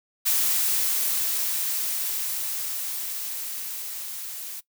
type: noise with level ramp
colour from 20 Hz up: blue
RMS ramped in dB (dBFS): -22 to -36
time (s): 0.25-4.61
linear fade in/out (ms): 20
effects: noise-tail reverb RT60 0.1 s tail -19 dB re dry